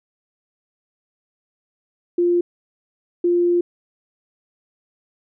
sine tone bursts at uneven times, 349.2 Hz, F4, in tune, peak -14 dBFS, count 2, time 2.18-2.41 / 3.24-3.61 s, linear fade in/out 5 ms, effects none

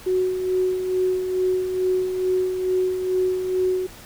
sine tone with tremolo, 370 Hz, F#4, in tune, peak -17 dBFS, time 0.06-3.87 s, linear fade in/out 10 ms, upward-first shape sine, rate 2.3 Hz, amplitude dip 50%, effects pink hiss -43 dBFS RMS until 4.05 s

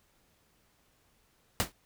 pink noise with exponential decay, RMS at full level -24 dBFS, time 1.6-1.72 s, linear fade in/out 0 ms, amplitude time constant 25 ms, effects pink hiss -69 dBFS RMS until 1.85 s

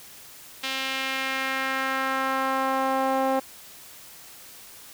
sawtooth tone with band-pass filter sweep, 265.9 Hz, C4, 28 cents sharp, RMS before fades -26 dBFS, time 0.63-3.4 s, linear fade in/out 10 ms, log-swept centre 3200 to 690 Hz, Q 1.6, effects white hiss -46 dBFS RMS until 4.93 s

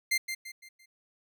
sawtooth tone with echo, 2093 Hz, C7, in tune, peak -21 dBFS, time 0.11-0.18 s, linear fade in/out 10 ms, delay 170 ms, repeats 4, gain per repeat -8 dB, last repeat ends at 0.86 s, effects none

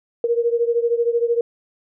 sine beating tone pair, 466.2 / 479.2 Hz, A#4 / A#4, 0 / +48 cents, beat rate 13 Hz, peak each -18 / -21 dBFS, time 0.24-1.41 s, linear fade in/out 2 ms, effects none

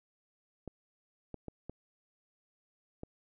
clicks, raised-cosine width 2 ms, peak -28 dBFS, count 5, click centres 0.677 / 1.343 / 1.483 / 1.696 / 3.034 s, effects none

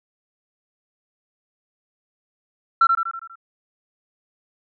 sine tone with echo, 1350 Hz, E6, 41 cents sharp, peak -9 dBFS, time 2.81-2.87 s, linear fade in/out 5 ms, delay 81 ms, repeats 6, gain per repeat -5 dB, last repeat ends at 3.356 s, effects tanh soft clip ceiling -8 dBFS

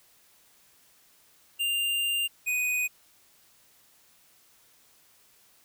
square tone pair in turn, 2794 / 2489 Hz, F7 / D#7, 0 / 0 cents, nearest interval major second, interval 200 cents, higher first, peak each -26 dBFS, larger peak neither, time 1.59-2.28 / 2.46-2.88 s, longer first, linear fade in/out 20 ms, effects white hiss -61 dBFS RMS until 5.64 s

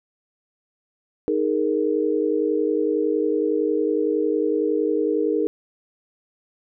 sine chord, D# suspended fourth, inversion none, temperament equal, 311.1 / 415.3 / 466.2 Hz, D#4 / G#4 / A#4, 0 / 0 / 0 cents, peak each -23 dBFS, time 1.28-5.47 s, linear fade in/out 0 ms, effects none

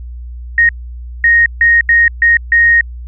sine tone bursts at uneven times, 1864.7 Hz, A#6, in tune, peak -5 dBFS, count 6, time 0.58-0.69 / 1.24-1.46 / 1.61-1.81 / 1.89-2.08 / 2.22-2.37 / 2.52-2.81 s, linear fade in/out 2 ms, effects added 60 Hz sine -24 dBFS peak until 3.07 s

